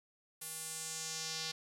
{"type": "tone with band-pass filter sweep", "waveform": "square", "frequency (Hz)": 160, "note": "D#3", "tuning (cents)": 49, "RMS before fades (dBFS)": -42, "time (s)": [0.41, 1.52], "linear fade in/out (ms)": 10, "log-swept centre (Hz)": [11000, 4600], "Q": 2.1, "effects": []}